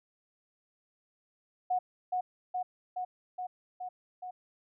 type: tone with echo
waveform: sine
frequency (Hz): 731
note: F#5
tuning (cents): -21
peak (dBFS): -26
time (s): 1.7-1.79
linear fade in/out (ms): 10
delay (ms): 420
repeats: 6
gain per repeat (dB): -2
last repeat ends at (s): 4.31
effects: none